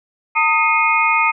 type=tone cluster; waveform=sine; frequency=907 / 1249 / 2148 / 2477 Hz; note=A#5 / D#6 / C7 / D#7; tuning=-48 / +6 / +45 / -8 cents; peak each=-18 dBFS; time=0.35-1.32 s; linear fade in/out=20 ms; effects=none